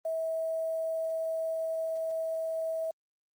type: tone with quantisation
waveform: sine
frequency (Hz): 648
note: E5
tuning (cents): -30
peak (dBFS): -29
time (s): 0.05-2.91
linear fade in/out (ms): 5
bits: 9
effects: Opus 32 kbps